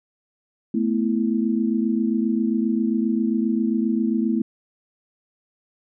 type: chord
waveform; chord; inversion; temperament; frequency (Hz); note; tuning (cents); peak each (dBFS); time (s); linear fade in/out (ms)
sine; A suspended second; none; just; 220 / 247.5 / 330; A3 / B3 / E4; 0 / +4 / +2; -21 / -24 / -25; 0.74-4.42; 5
effects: none